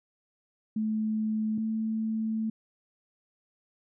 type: tone pair in turn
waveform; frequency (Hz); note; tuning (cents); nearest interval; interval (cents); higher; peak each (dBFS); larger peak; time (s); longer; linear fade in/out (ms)
sine; 217.1 / 220.6; A3 / A3; -23 / +5; unison; 28; second; -26 / -27; first; 0.76-1.58 / 1.58-2.5; second; 5
effects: none